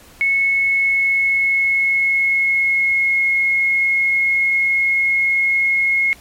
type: tone with pitch glide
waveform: sine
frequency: 2198 to 2163 Hz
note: C#7 to C#7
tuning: -15 to -43 cents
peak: -13 dBFS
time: 0.21-6.13 s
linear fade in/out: 0 ms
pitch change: -28 cents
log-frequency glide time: 0.35-3.26 s
effects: pink hiss -45 dBFS RMS until 6.2 s + MP3 64 kbps